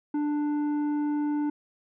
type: tone with tanh clipping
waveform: sine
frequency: 295.3 Hz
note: D4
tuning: 10 cents sharp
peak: -26 dBFS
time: 0.14-1.5 s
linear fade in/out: 5 ms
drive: 8 dB
effects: none